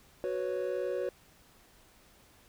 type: chord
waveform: triangle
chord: F# suspended fourth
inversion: none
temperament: equal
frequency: 370 / 493.9 / 554.4 Hz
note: F#4 / B4 / C#5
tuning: 0 / 0 / 0 cents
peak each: -33 dBFS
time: 0.24-1.09 s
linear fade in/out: 0 ms
effects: tanh soft clip ceiling -20 dBFS + pink hiss -61 dBFS RMS until 2.48 s